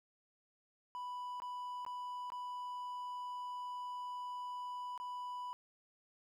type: tone with dropouts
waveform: triangle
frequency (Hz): 989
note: B5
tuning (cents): +2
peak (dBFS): -39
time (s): 0.95-5.53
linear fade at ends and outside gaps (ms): 0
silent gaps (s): 1.401-1.42 / 1.85-1.864 / 2.302-2.32 / 4.977-5
effects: none